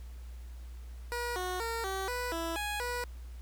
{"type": "tone with pitch steps", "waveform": "15% pulse", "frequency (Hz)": [480.6, 365.6, 458.9, 384.5, 493.2, 331.4, 831, 488], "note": ["B4", "F#4", "A#4", "G4", "B4", "E4", "G#5", "B4"], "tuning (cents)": [-47, -21, -27, -33, -2, 9, 1, -21], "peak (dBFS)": -27, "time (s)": [1.12, 3.04], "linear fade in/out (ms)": 0, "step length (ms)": 240, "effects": ["added 60 Hz sine -42 dBFS peak until 3.41 s", "pink hiss -61 dBFS RMS until 3.41 s"]}